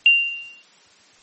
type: tone with exponential decay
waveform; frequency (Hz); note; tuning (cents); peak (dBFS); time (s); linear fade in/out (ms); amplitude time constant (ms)
sine; 2777; F7; -10; -7; 0.06-0.62; 1; 120
effects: white hiss -52 dBFS RMS until 1.22 s + MP3 32 kbps